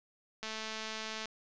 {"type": "click train", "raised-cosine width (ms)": 0.2, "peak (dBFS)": -23, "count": 182, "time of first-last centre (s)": [0.43, 1.256], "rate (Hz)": 219, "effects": ["resampled to 16000 Hz", "10-bit"]}